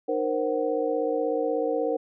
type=tone cluster; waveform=sine; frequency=305.3 / 470.6 / 527 / 748 Hz; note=D#4 / A#4 / C5 / F#5; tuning=-33 / +16 / +12 / +19 cents; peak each=-31 / -26 / -28 / -34 dBFS; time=0.08-1.97 s; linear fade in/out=10 ms; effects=none